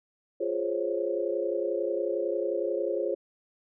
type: chord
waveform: sine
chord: Db major seventh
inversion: first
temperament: equal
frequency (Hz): 349.2 / 415.3 / 523.3 / 554.4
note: F4 / Ab4 / C5 / Db5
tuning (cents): 0 / 0 / 0 / 0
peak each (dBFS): -32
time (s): 0.4-3.15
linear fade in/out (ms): 10
effects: none